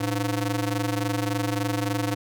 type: ring-modulated tone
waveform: sawtooth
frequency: 203.1 Hz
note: G#3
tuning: 38 cents flat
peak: -17 dBFS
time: 0-2.15 s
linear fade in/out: 10 ms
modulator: 89.8 Hz
effects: none